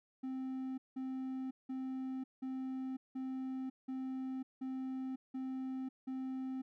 triangle tone bursts, 261.6 Hz, C4, in tune, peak -36 dBFS, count 9, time 0.23-6.62 s, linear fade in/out 10 ms, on 550 ms, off 180 ms, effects none

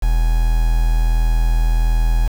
triangle tone with quantisation, 40.7 Hz, E1, 21 cents flat, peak -10 dBFS, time 0.02-2.28 s, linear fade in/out 10 ms, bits 5, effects none

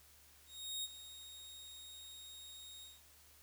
sawtooth tone with ADSR envelope, 3740 Hz, A#7, 5 cents sharp, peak -35 dBFS, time 0.46-3.02 s, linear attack 380 ms, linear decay 30 ms, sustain -13 dB, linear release 190 ms, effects added 74 Hz sine -69 dBFS peak until 3.42 s + white hiss -64 dBFS RMS until 3.42 s

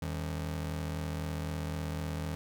35% pulse ring-modulated tone, 119.9 Hz, A#2, 49 cents sharp, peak -29 dBFS, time 0.02-2.35 s, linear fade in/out 0 ms, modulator 38 Hz, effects none

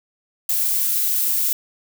violet noise, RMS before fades -20 dBFS, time 0.49-1.53 s, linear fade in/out 2 ms, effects none

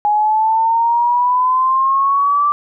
sine exponential sweep, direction up, 830.6 to 1174.7 Hz, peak -11 dBFS, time 0.05-2.52 s, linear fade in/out 0 ms, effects none

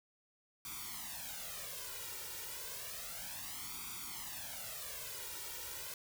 white noise with flanger, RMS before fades -45 dBFS, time 0.65-5.94 s, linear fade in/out 2 ms, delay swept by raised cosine 0.85 to 2.15 ms, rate 0.31 Hz, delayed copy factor +0.9, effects none

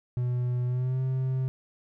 triangle tone with pitch glide, 123.47 to 130.66 Hz, B2 to C3, 0 to -2 cents, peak -23 dBFS, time 0.17-1.48 s, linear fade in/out 0 ms, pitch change +98 cents, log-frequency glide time 0.66-1.01 s, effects none

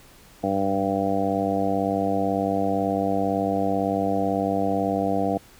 harmonic tone with a mistuned harmonic, 98 Hz, G2, in tune, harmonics 1 / 2 / 3 / 4 / 5 / 6 / 7 / 8, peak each -35 / -28 / -27 / -36 / -28 / -33 / -26 / -31 dBFS, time 0.43-5.38 s, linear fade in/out 10 ms, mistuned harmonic 1, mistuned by +26 cents, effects pink hiss -51 dBFS RMS until 5.59 s

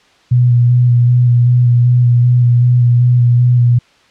sine tone with vibrato, 122 Hz, B2, 21 cents flat, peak -6 dBFS, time 0.31-3.79 s, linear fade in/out 10 ms, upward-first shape square, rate 2.6 Hz, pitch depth 17 cents each way, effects white hiss -49 dBFS RMS until 4.1 s + low-pass 4000 Hz 12 dB/octave

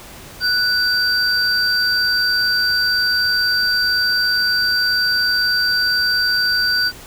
triangle tone pair together, 1480 / 4699 Hz, F#6 / D8, 0 / 0 cents, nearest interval octave + minor sixth, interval 2000 cents, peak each -16 dBFS, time 0.4-6.92 s, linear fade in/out 50 ms, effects pink hiss -38 dBFS RMS until 7.06 s

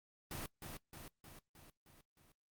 pink noise with echo, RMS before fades -44 dBFS, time 0.31-0.46 s, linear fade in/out 2 ms, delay 310 ms, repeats 6, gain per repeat -4 dB, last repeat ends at 2.32 s, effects noise-tail reverb RT60 0.1 s tail -19 dB re dry + Opus 32 kbps

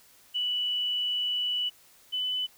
sine tone pair in turn, 2960 / 3003 Hz, F#7 / F#7, 0 / +25 cents, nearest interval unison, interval 25 cents, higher second, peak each -26 / -27 dBFS, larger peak first, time 0.34-1.7 / 2.12-2.47 s, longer first, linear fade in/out 20 ms, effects white hiss -58 dBFS RMS until 2.57 s

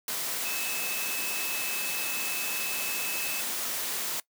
sine tone in noise, 2600 Hz, E7, 24 cents flat, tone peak -35 dBFS, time 0.45-3.41 s, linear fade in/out 2 ms, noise white, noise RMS -32 dBFS, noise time 0.08-4.2 s, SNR -6 dB, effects noise-tail reverb RT60 0.1 s tail -21 dB re dry + high-pass 200 Hz 12 dB/octave

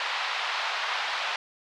pink band-pass noise, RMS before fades -30 dBFS, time 0-1.36 s, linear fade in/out 2 ms, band 800 to 4200 Hz, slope 24 dB/octave, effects none

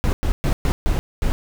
brown noise bursts at uneven times, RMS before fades -18 dBFS, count 6, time 0.04-0.13 / 0.23-0.32 / 0.44-0.53 / 0.65-0.72 / 0.86-0.99 / 1.22-1.32 s, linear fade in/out 0 ms, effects none

